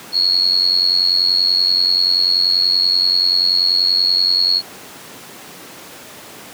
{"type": "tone with amplitude modulation", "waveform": "sine", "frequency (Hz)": 4326, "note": "C#8", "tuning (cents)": -43, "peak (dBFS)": -8, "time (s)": [0.12, 4.62], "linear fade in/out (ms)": 50, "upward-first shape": "sine", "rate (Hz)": 90.4, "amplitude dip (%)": 85, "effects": ["pink hiss -36 dBFS RMS until 6.53 s", "high-pass 200 Hz 12 dB/octave"]}